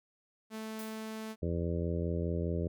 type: tone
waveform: sawtooth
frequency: 219.4 Hz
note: A3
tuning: 5 cents flat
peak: -35 dBFS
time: 0.5-1.36 s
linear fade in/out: 50 ms
type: noise with exponential decay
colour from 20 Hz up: blue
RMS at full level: -45 dBFS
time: 0.79-1.14 s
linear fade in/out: 1 ms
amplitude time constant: 75 ms
type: harmonic tone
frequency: 84.9 Hz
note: F2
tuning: 48 cents flat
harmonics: 1 / 2 / 3 / 4 / 5 / 6 / 7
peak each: -34 / -36 / -42 / -40 / -40 / -42 / -44 dBFS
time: 1.42-2.68 s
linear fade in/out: 10 ms
effects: none